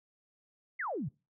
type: exponential sweep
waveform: sine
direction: down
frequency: 2211 to 116.4 Hz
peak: -33 dBFS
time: 0.79-1.09 s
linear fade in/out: 10 ms
effects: noise-tail reverb RT60 0.3 s tail -25 dB re dry